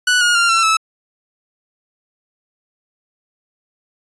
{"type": "tone with pitch steps", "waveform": "sawtooth", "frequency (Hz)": [1480, 1434.5, 1390.5, 1347.8, 1306.4], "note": ["F#6", "F6", "F6", "E6", "E6"], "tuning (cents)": [0, 46, -8, 38, -16], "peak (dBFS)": -8, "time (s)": [0.07, 0.77], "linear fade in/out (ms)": 5, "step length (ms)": 140, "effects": ["resampled to 22050 Hz"]}